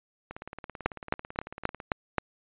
two click trains, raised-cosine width 0.5 ms, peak -9 / -24 dBFS, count 6 / 28, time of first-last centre 0.86-2.183 / 0.31-1.802 s, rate 3.78 / 18.1 Hz, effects resampled to 8000 Hz

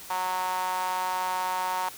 sawtooth tone with high-pass filter, 184.1 Hz, F#3, 8 cents flat, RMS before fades -29 dBFS, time 0.1-1.89 s, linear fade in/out 5 ms, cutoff 900 Hz, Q 5.6, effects white hiss -44 dBFS RMS until 1.97 s

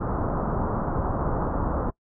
pink low-pass noise, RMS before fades -26 dBFS, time 0-1.91 s, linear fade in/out 20 ms, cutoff 1300 Hz, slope 48 dB/octave, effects noise-tail reverb RT60 0.1 s tail -22 dB re dry

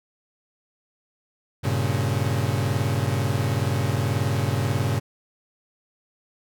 40% pulse chord, G diminished, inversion none, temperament equal, 98 / 116.54 / 138.59 Hz, G2 / Bb2 / Db3, 0 / 0 / 0 cents, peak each -25 dBFS, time 1.63-5 s, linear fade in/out 20 ms, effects none

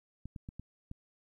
clicks, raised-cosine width 5 ms, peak -30 dBFS, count 5, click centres 0.256 / 0.362 / 0.489 / 0.596 / 0.914 s, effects 12-bit

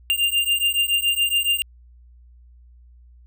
square beating tone pair, 2794 / 2801.1 Hz, F7 / F7, 0 / +5 cents, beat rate 7.1 Hz, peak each -22 dBFS, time 0.1-1.62 s, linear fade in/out 0 ms, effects added 60 Hz sine -46 dBFS peak until 3.26 s

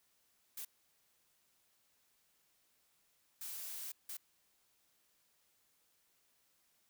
blue noise bursts at uneven times, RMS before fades -45 dBFS, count 3, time 0.57-0.65 / 3.41-3.92 / 4.09-4.17 s, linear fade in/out 5 ms, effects white hiss -75 dBFS RMS until 6.89 s

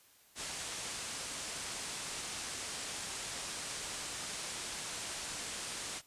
white low-pass noise, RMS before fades -42 dBFS, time 0.35-6.02 s, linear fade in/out 50 ms, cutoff 9500 Hz, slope 48 dB/octave, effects white hiss -64 dBFS RMS until 6.06 s + resampled to 32000 Hz

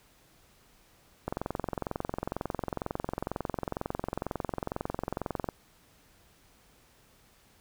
click train, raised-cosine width 1 ms, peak -17 dBFS, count 94, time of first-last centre 1.28-5.488 s, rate 22.1 Hz, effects pink hiss -62 dBFS RMS until 7.6 s

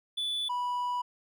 triangle tone pair in turn, 3469 / 981.9 Hz, A7 / B5, -25 / -10 cents, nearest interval octave + minor seventh, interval 2185 cents, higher first, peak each -28 / -27 dBFS, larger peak second, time 0.17-0.49 / 0.49-1.02 s, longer second, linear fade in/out 10 ms, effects none

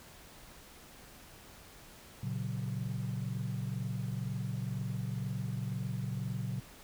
sine chord, F# major, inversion first, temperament equal, 116.54 / 138.59 / 185 Hz, A#2 / C#3 / F#3, 0 / 0 / 0 cents, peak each -36 / -37 / -39 dBFS, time 2.23-6.6 s, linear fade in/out 5 ms, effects tanh soft clip ceiling -27 dBFS + pink hiss -54 dBFS RMS until 6.83 s

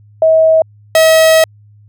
sine / 45% pulse tone pair in turn, 641 / 641 Hz, E5 / E5, -49 / -49 cents, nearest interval unison, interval 0 cents, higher neither, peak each -5 dBFS, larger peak neither, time 0.22-0.62 / 0.95-1.44 s, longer second, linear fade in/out 2 ms, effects added 104 Hz sine -40 dBFS peak until 1.88 s

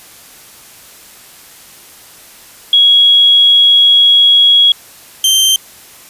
sine / sawtooth tone pair in turn, 3322 / 3136 Hz, G#7 / G7, 0 / 0 cents, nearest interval minor second, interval 100 cents, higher first, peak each -4 dBFS, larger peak neither, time 2.73-4.72 / 5.24-5.56 s, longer first, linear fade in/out 2 ms, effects white hiss -38 dBFS RMS until 6.09 s + resampled to 32000 Hz

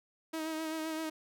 sawtooth tone with vibrato, 317.5 Hz, D#4, 35 cents sharp, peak -31 dBFS, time 0.33-1.1 s, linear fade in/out 10 ms, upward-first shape sine, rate 7.7 Hz, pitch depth 29 cents each way, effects none

